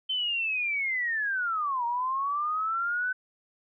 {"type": "linear two-way sweep", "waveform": "sine", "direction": "down then up", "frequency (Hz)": [3093, 932.3, 1519], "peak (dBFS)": -26, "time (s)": [0.09, 3.13], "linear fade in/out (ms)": 10, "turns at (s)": 1.85, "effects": []}